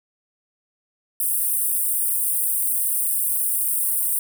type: high-pass noise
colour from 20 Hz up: pink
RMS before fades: -22 dBFS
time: 1.2-4.19 s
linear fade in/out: 2 ms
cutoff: 8600 Hz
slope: 96 dB/octave
effects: none